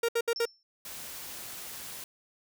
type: tone bursts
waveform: 45% pulse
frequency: 466.2 Hz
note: A#4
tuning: in tune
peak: -25 dBFS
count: 4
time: 0.03-0.455 s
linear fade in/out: 5 ms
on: 56 ms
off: 67 ms
type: tone with exponential decay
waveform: sine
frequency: 5370 Hz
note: E8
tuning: 31 cents sharp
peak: -32 dBFS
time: 0.36-0.63 s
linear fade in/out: 1 ms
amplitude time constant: 57 ms
type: noise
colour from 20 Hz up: white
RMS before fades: -42 dBFS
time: 0.85-2.04 s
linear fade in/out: 2 ms
effects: none